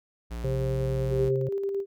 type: tone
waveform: square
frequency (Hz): 58.27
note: A#1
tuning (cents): 0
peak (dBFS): -33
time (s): 0.3-1.3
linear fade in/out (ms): 20
type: harmonic tone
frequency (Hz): 132.6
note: C3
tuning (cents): +23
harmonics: 1 / 3 / 4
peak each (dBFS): -27 / -32 / -33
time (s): 0.44-1.49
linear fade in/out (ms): 5
type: tone with tremolo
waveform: sine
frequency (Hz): 395.5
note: G4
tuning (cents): +15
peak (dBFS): -25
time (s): 1.08-1.86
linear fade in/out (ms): 50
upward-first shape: square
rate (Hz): 9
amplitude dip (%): 30
effects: none